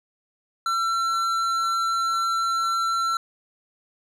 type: tone with tanh clipping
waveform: sine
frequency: 1349 Hz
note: E6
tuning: 40 cents sharp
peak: -23 dBFS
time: 0.66-3.17 s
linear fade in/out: 2 ms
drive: 12 dB
effects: none